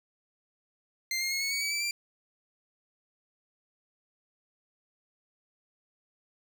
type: tone with pitch steps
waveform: 20% pulse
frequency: 2093 / 2130 / 2167 / 2205 / 2243 / 2282 / 2322 / 2363 Hz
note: C7 / C7 / C#7 / C#7 / C#7 / C#7 / D7 / D7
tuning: 0 / +30 / -40 / -10 / +20 / +50 / -20 / +10 cents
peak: -24 dBFS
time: 1.11-1.91 s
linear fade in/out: 2 ms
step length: 100 ms
effects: none